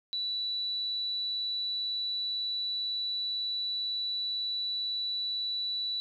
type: tone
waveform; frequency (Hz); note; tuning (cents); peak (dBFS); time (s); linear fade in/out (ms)
sine; 3951; B7; 0; -30; 0.13-6; 0
effects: 11-bit